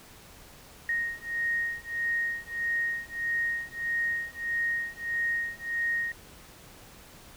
sine beating tone pair, 1864.7 / 1866.3 Hz, A#6 / A#6, 0 / +2 cents, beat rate 1.6 Hz, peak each -31 dBFS, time 0.89-6.12 s, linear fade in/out 2 ms, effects pink hiss -51 dBFS RMS until 7.36 s

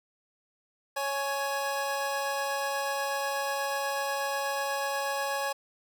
25% pulse tone pair together, 554.4 / 835.7 Hz, C#5 / G#5, 0 / +11 cents, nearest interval perfect fifth, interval 711 cents, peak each -28 dBFS, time 0.96-5.53 s, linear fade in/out 10 ms, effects none

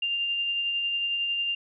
sine tone with tremolo, 2794 Hz, F7, in tune, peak -24 dBFS, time 0.02-1.55 s, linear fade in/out 5 ms, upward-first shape sine, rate 11 Hz, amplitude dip 25%, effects none

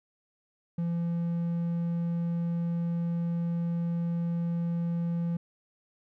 triangle tone, 170 Hz, F3, 46 cents flat, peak -25 dBFS, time 0.78-5.37 s, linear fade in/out 5 ms, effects none

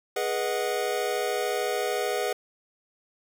square chord, G# minor seventh, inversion none, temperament equal with one note detuned, 415.3 / 488.8 / 622.3 / 740 Hz, G#4 / B4 / D#5 / F#5, 0 / -18 / 0 / 0 cents, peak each -31 / -31 / -34 / -33 dBFS, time 0.16-2.33 s, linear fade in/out 5 ms, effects none

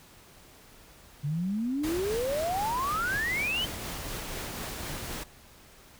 sine exponential sweep, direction up, 138.59 to 3136 Hz, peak -27 dBFS, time 1.23-3.66 s, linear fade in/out 20 ms
pink noise with tremolo, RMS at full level -36 dBFS, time 1.83-5.24 s, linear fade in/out 10 ms, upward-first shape triangle, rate 4 Hz, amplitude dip 25%
effects pink hiss -54 dBFS RMS until 5.99 s

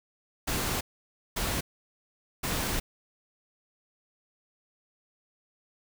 pink noise bursts at uneven times, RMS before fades -30 dBFS, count 3, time 0.47-0.81 / 1.36-1.61 / 2.43-2.8 s, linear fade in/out 10 ms, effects none

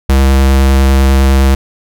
square tone with vibrato, 67.2 Hz, C2, 47 cents sharp, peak -6 dBFS, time 0.09-1.55 s, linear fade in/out 5 ms, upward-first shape sine, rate 9.9 Hz, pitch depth 10 cents each way, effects none

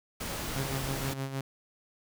pink noise, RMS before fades -36 dBFS, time 0.2-1.14 s, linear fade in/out 10 ms
sawtooth tone with tremolo, 135.3 Hz, C#3, 42 cents flat, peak -27 dBFS, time 0.56-1.41 s, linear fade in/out 2 ms, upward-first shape sine, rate 6.4 Hz, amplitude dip 60%
effects none

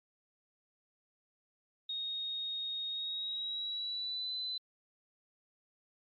sine tone with pitch glide, 3729 to 4020 Hz, A#7 to B7, 0 to +30 cents, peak -35 dBFS, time 1.89-4.58 s, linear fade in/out 5 ms, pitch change +130 cents, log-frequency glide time 2.89-4.33 s, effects MP3 32 kbps

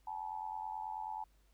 sine tone with amplitude modulation, 865 Hz, A5, 30 cents flat, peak -35 dBFS, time 0.07-1.24 s, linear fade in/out 5 ms, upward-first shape sine, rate 89.3 Hz, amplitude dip 90%, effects added 50 Hz sine -66 dBFS peak until 1.53 s + pink hiss -75 dBFS RMS until 1.53 s

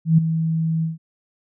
sine tone with ADSR envelope, 161.9 Hz, E3, 31 cents flat, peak -8 dBFS, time 0.05-0.98 s, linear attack 130 ms, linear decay 8 ms, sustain -10 dB, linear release 150 ms, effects none

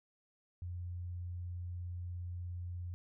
sine tone, 88.3 Hz, F2, 20 cents sharp, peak -39 dBFS, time 0.62-2.94 s, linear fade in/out 0 ms, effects none

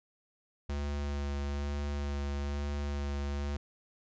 square tone with vibrato, 71.5 Hz, D2, 46 cents flat, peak -33 dBFS, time 0.69-3.57 s, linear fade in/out 5 ms, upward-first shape sine, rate 1.1 Hz, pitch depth 15 cents each way, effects resampled to 16000 Hz

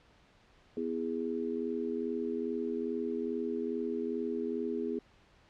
sine chord, E major, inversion second, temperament just, 247.2 / 329.6 / 412 Hz, B3 / E4 / G#4, +2 / 0 / -14 cents, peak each -36 / -38 / -35 dBFS, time 0.77-4.99 s, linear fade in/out 2 ms, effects pink hiss -63 dBFS RMS until 5.49 s + low-pass 4000 Hz 12 dB/octave

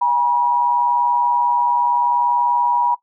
sine tone pair together, 824 / 964.7 Hz, G#5 / B5, -14 / -41 cents, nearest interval minor third, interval 273 cents, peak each -23 / -14 dBFS, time 0.01-2.95 s, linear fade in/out 10 ms, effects noise-tail reverb RT60 0.1 s tail -18 dB re dry

